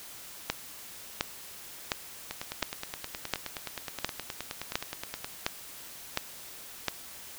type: two click trains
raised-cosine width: 0.2 ms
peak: -9 / -17 dBFS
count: 10 / 29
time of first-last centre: 0.5-6.883 / 2.31-5.245 s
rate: 1.41 / 9.54 Hz
effects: white hiss -46 dBFS RMS until 7.38 s